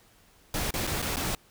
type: noise with dropouts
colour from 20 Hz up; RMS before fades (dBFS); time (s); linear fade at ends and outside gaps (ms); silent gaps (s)
pink; -30; 0.54-1.35; 2; 0.708-0.739 / 0.869-0.873 / 1.019-1.024 / 1.16-1.168
effects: pink hiss -60 dBFS RMS until 1.5 s